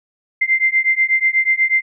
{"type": "beating tone pair", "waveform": "sine", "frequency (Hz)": [2083, 2091.2], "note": ["C7", "C7"], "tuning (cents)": [-8, -1], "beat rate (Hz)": 8.2, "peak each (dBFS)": -16, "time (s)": [0.41, 1.82], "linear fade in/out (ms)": 10, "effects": []}